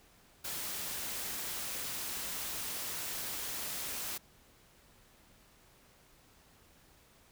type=noise; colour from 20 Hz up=white; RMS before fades=-39 dBFS; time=0.44-4.18 s; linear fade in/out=10 ms; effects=pink hiss -63 dBFS RMS until 7.31 s